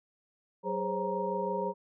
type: tone cluster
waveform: sine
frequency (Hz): 188.7 / 409.7 / 517 / 543 / 937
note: F#3 / G#4 / C5 / C#5 / A#5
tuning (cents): +34 / -24 / -21 / -36 / +9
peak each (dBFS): -38 / -35 / -37 / -37 / -34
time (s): 0.63-1.74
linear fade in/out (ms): 50
effects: none